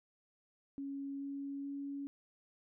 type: tone with pitch steps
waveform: sine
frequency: 277.2 / 278.8 / 280.4 Hz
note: C#4 / C#4 / C#4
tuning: 0 / +10 / +20 cents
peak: -39 dBFS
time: 0.78-2.07 s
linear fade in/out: 0 ms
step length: 430 ms
effects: none